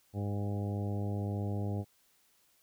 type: harmonic tone with a mistuned harmonic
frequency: 101.7 Hz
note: G#2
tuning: 36 cents flat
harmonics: 1 / 2 / 3 / 4 / 5 / 6 / 7 / 8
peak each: -33 / -39 / -43 / -45 / -47 / -49 / -50 / -51 dBFS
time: 0.13-1.85 s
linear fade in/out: 50 ms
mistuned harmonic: 7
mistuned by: +19 cents
effects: white hiss -69 dBFS RMS until 2.62 s